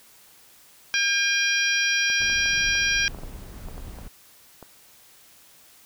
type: harmonic tone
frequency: 804 Hz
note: G5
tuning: 44 cents sharp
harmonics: 2 / 3 / 4 / 5 / 6 / 7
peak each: -24 / -25 / -28 / -35 / -31 / -28 dBFS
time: 0.94-3.08 s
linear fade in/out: 0 ms
type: clicks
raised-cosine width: 1 ms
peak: -27 dBFS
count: 12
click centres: 2.101 / 2.219 / 2.298 / 2.459 / 2.753 / 3.147 / 3.187 / 3.235 / 3.686 / 3.78 / 3.987 / 4.627 s
type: noise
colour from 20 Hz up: brown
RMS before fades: -38 dBFS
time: 2.2-4.08 s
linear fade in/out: 5 ms
effects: white hiss -53 dBFS RMS until 5.85 s